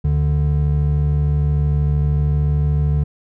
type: tone pair together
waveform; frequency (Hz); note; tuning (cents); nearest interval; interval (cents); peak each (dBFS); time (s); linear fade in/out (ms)
triangle; 73.61 / 146.83; D2 / D3; +5 / 0; octave; 1195; -15; 0.04-3.04; 10
effects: none